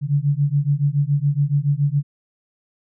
sine beating tone pair, 140 / 147.1 Hz, C#3 / D3, +18 / +3 cents, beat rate 7.1 Hz, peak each -19 dBFS, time 0.01-2.03 s, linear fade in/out 50 ms, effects none

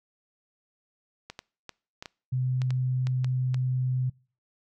clicks, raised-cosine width 0.2 ms, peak -21 dBFS, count 10, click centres 1.3 / 1.391 / 1.693 / 2.025 / 2.058 / 2.618 / 2.706 / 3.07 / 3.245 / 3.544 s
sine tone, 127.9 Hz, C3, 39 cents flat, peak -24 dBFS, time 2.32-4.1 s, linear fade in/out 10 ms
effects noise-tail reverb RT60 0.4 s tail -25 dB re dry

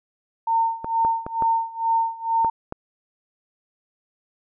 sine tone with tremolo, 910 Hz, A#5, 42 cents flat, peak -16 dBFS, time 0.47-2.5 s, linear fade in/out 5 ms, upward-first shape sine, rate 2.2 Hz, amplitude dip 90%
clicks, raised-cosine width 1 ms, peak -15 dBFS, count 6, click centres 0.845 / 1.049 / 1.265 / 1.423 / 2.447 / 2.724 s
effects none

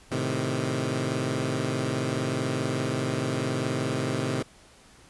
15% pulse chord, A diminished, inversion none, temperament equal, 110 / 130.81 / 155.56 Hz, A2 / C3 / Eb3, 0 / 0 / 0 cents, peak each -26 / -22 / -26 dBFS, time 0.11-4.43 s, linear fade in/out 10 ms, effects pink hiss -54 dBFS RMS until 5.09 s + resampled to 24000 Hz

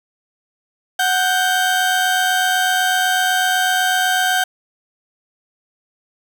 30% pulse tone pair together, 740 / 1568 Hz, F#5 / G6, 0 / 0 cents, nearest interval octave + minor second, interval 1300 cents, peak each -15 dBFS, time 0.99-4.44 s, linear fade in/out 5 ms, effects none

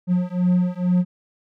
triangle beating tone pair, 178.6 / 180.8 Hz, F3 / F#3, +39 / -40 cents, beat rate 2.2 Hz, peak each -18 / -18 dBFS, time 0.07-1.05 s, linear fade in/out 50 ms, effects none

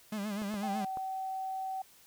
45% pulse tone with vibrato, 206.6 Hz, G#3, 9 cents flat, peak -34 dBFS, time 0.12-0.85 s, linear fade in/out 5 ms, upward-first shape sine, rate 8 Hz, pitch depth 86 cents each way
clicks, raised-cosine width 1 ms, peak -30 dBFS, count 3, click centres 0.419 / 0.541 / 0.972 s
sine tone with pitch glide, 784 to 762.6 Hz, G5 to G5, 0 to -48 cents, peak -34 dBFS, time 0.63-1.82 s, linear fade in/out 5 ms, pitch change -48 cents, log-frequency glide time 0.74-0.82 s
effects white hiss -60 dBFS RMS until 2.06 s

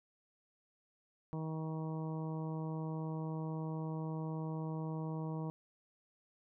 harmonic tone, 158.6 Hz, D#3, 33 cents sharp, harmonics 1 / 2 / 3 / 4 / 5 / 6 / 7, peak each -38 / -45 / -48 / -52 / -54 / -51 / -56 dBFS, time 1.33-5.5 s, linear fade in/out 0 ms, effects none

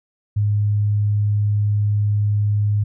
sine tone, 103.83 Hz, G#2, in tune, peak -15 dBFS, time 0.36-2.84 s, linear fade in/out 10 ms, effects none

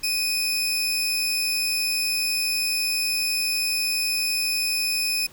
sawtooth tone pair together, 2489 / 5268 Hz, D#7 / E8, 0 / -2 cents, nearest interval octave + minor second, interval 1298 cents, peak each -22 dBFS, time 0.03-5.27 s, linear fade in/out 10 ms, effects pink hiss -49 dBFS RMS until 5.32 s

